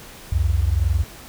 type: tone pair together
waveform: sine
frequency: 65.41 / 87.31 Hz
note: C2 / F2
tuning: 0 / 0 cents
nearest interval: perfect fourth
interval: 500 cents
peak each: -19 dBFS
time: 0.32-1.04 s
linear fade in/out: 5 ms
effects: pink hiss -41 dBFS RMS until 1.28 s